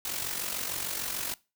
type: noise with amplitude modulation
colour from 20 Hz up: white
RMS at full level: -31 dBFS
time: 0.05-1.34 s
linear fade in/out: 2 ms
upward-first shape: sine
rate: 46.7 Hz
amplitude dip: 60%
effects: noise-tail reverb RT60 0.3 s tail -22 dB re dry